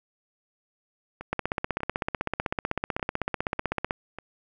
two click trains, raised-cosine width 0.5 ms, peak -22 / -11 dBFS, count 6 / 42, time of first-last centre 1.21-4.186 / 1.33-3.909 s, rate 1.68 / 15.9 Hz, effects none

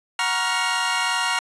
20% pulse chord, Gb major seventh, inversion none, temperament equal with one note detuned, 740 / 945.3 / 1108.7 / 1396.9 Hz, Gb5 / Bb5 / Db6 / F6, 0 / +24 / 0 / 0 cents, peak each -25 / -19 / -24 / -20 dBFS, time 0.19-1.39 s, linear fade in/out 2 ms, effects resampled to 22050 Hz

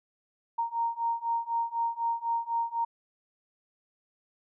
sine beating tone pair, 926 / 930 Hz, A#5 / A#5, -12 / -4 cents, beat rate 4 Hz, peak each -31 / -30 dBFS, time 0.58-2.85 s, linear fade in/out 10 ms, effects none

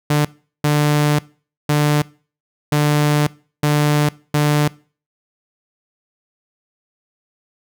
sawtooth tone bursts at uneven times, 148.3 Hz, D3, 17 cents sharp, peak -9 dBFS, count 6, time 0.1-0.25 / 0.64-1.19 / 1.69-2.02 / 2.72-3.27 / 3.63-4.09 / 4.34-4.68 s, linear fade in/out 5 ms, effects noise-tail reverb RT60 0.4 s tail -22 dB re dry

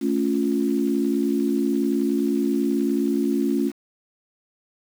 sine chord, A augmented, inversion none, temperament equal with one note detuned, 220 / 278.9 / 349.2 Hz, A3 / C#4 / E#4, 0 / +11 / 0 cents, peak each -24 / -22 / -25 dBFS, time 0-3.72 s, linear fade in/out 50 ms, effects 7-bit

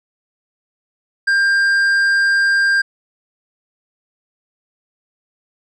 sine tone with tanh clipping, 1595 Hz, G6, 30 cents sharp, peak -13 dBFS, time 1.27-2.82 s, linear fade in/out 10 ms, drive 7 dB, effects none

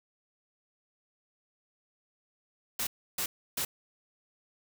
white noise bursts, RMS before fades -32 dBFS, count 3, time 2.79-3.65 s, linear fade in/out 5 ms, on 80 ms, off 310 ms, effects none

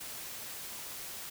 white noise, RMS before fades -43 dBFS, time 0-1.3 s, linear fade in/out 10 ms, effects none

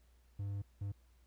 triangle tone bursts at uneven times, 100 Hz, G2, 35 cents sharp, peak -35 dBFS, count 2, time 0.39-0.62 / 0.81-0.92 s, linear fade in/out 5 ms, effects added 60 Hz sine -64 dBFS peak until 1.26 s + pink hiss -75 dBFS RMS until 1.26 s

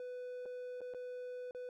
triangle tone with dropouts, 497.6 Hz, B4, 13 cents sharp, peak -40 dBFS, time 0-1.69 s, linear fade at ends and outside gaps 1 ms, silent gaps 0.456-0.46 / 0.807-0.815 / 0.938-0.946 / 1.51-1.548 s, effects none

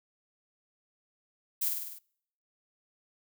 violet noise with echo, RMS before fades -30 dBFS, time 1.61-1.69 s, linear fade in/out 10 ms, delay 50 ms, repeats 6, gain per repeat -3 dB, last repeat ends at 1.99 s, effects noise-tail reverb RT60 0.7 s tail -26 dB re dry

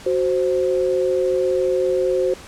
sine tone pair together, 371.2 / 523.3 Hz, F#4 / C5, +6 / 0 cents, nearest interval tritone, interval 594 cents, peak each -19 dBFS, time 0.06-2.34 s, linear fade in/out 5 ms, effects pink hiss -40 dBFS RMS until 2.47 s + low-pass 9000 Hz 12 dB/octave

